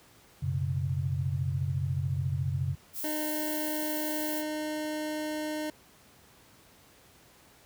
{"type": "chord", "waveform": "sine", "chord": "F# suspended fourth", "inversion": "none", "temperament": "equal with one note detuned", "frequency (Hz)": [92.5, 123.47, 137.55], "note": ["F#2", "B2", "C#3"], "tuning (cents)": [0, 0, -13], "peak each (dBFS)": [-31, -35, -30], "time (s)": [0.42, 2.75], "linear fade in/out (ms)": 10}
{"type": "noise", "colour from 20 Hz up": "violet", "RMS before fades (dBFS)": -36, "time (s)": [2.93, 4.44], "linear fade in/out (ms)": 50}
{"type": "tone", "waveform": "25% pulse", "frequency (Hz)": 305.8, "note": "D#4", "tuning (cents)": -30, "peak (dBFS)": -28, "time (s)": [3.04, 5.7], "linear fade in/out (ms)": 2}
{"effects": ["pink hiss -58 dBFS RMS until 7.65 s", "high-pass 60 Hz 12 dB/octave"]}